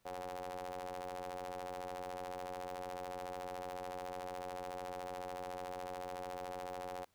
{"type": "ring-modulated tone", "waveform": "sawtooth", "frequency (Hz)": 90.3, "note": "F#2", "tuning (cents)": -42, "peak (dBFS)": -35, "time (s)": [0.05, 7.05], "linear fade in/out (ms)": 10, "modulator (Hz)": 639, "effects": ["pink hiss -75 dBFS RMS until 7.14 s"]}